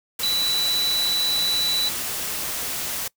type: tone in noise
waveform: sine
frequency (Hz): 3957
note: B7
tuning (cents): +3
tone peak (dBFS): -20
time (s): 0.23-1.89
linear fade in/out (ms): 5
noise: white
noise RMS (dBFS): -28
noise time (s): 0.19-3.08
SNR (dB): +5
effects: noise-tail reverb RT60 0.1 s tail -23 dB re dry